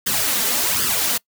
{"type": "noise with flanger", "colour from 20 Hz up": "white", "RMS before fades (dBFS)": -20, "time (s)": [0.06, 1.18], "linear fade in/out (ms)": 10, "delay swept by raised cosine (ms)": [0.61, 4.51], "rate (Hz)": 1.3, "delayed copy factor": 0.7, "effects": ["noise-tail reverb RT60 0.1 s tail -24 dB re dry", "high-pass 80 Hz 12 dB/octave"]}